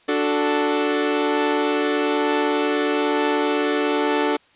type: chord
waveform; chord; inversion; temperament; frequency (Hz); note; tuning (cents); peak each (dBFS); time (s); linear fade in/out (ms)
sawtooth; D major; none; equal; 293.7 / 370 / 440; D4 / F#4 / A4; 0 / 0 / 0; -18 / -22 / -18; 0.08-4.37; 10
effects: white hiss -56 dBFS RMS until 4.55 s + resampled to 8000 Hz